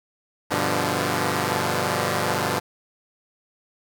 5% pulse chord, G dominant seventh, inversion none, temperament equal with one note detuned, 98 / 123.47 / 146.83 / 173.41 Hz, G2 / B2 / D3 / F3, 0 / 0 / 0 / -12 cents, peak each -16 dBFS, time 0.5-2.6 s, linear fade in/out 20 ms, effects 8-bit

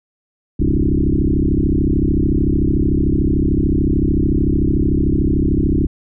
sine tone with frequency modulation, 125 Hz, B2, 21 cents sharp, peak -12 dBFS, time 0.59-5.87 s, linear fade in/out 10 ms, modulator 33.5 Hz, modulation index 6.5, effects none

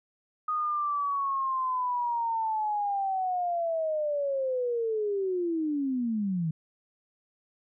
sine linear sweep, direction down, 1244.5 to 154 Hz, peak -26 dBFS, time 0.48-6.51 s, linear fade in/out 5 ms, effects none

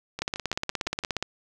two click trains, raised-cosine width 0.2 ms, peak -10 / -16 dBFS, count 18 / 6, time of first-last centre 0.22-1.226 / 0.19-1.037 s, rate 16.9 / 5.9 Hz, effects none

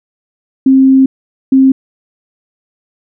sine tone bursts at uneven times, 265.8 Hz, C4, 27 cents sharp, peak -3 dBFS, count 2, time 0.66-1.06 / 1.52-1.72 s, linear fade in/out 5 ms, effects none

